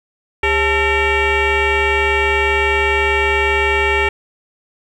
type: tone with frequency modulation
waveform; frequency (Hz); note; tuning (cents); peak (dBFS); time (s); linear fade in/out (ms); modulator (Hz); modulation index
sine; 1348; E6; +38; -11; 0.43-4.09; 5; 473; 2.9
effects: tanh soft clip ceiling -9 dBFS + 8-bit